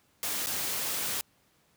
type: noise with dropouts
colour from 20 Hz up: white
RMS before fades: -32 dBFS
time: 0.23-1.21 s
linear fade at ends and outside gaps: 0 ms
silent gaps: 0.461-0.47 s
effects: pink hiss -67 dBFS RMS until 1.76 s + high-pass 80 Hz 12 dB/octave